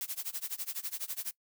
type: noise with tremolo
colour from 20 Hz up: blue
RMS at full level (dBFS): -35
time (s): 0.01-1.31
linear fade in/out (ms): 0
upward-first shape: sine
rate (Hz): 12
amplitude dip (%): 95
effects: noise-tail reverb RT60 0.1 s tail -22 dB re dry